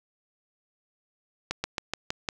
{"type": "slowing click train", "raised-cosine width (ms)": 0.2, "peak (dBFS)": -11, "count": 6, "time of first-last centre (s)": [1.51, 2.288], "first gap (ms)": 130, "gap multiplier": 1.09, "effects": []}